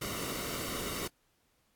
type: noise with comb filter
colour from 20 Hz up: pink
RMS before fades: -37 dBFS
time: 0.01-1.08 s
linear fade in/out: 10 ms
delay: 1.2 ms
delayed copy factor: -0.65
effects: pink hiss -73 dBFS RMS until 1.75 s + AAC 64 kbps